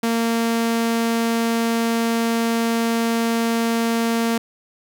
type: tone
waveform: sawtooth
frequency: 230 Hz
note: A#3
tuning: 23 cents flat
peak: -14 dBFS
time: 0.03-4.38 s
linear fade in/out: 5 ms
effects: none